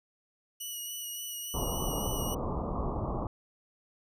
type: tone with vibrato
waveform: 10% pulse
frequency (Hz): 2927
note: F#7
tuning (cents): -19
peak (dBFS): -29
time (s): 0.6-2.35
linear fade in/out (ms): 10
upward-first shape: sine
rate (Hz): 3.5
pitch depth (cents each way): 21
type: low-pass noise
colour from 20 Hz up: pink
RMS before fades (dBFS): -33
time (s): 1.54-3.27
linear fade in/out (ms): 2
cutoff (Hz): 1200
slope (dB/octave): 96
effects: none